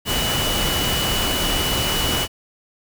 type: tone in noise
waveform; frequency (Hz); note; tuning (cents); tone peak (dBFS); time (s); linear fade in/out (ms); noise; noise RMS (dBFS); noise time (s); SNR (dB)
sine; 2952; F#7; -5; -24; 0.05-2.28; 50; pink; -22; 0.05-2.28; -5
effects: none